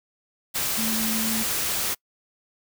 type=tone in noise; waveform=sine; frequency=222 Hz; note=A3; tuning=16 cents sharp; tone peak=-27 dBFS; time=0.77-1.44 s; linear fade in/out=20 ms; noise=white; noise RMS=-26 dBFS; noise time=0.54-1.95 s; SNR=-4 dB; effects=noise-tail reverb RT60 0.1 s tail -26 dB re dry